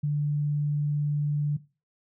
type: tone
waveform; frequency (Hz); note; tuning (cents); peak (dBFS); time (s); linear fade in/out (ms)
sine; 147; D3; +2; -23; 0.03-1.57; 10
effects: noise-tail reverb RT60 0.3 s tail -17 dB re dry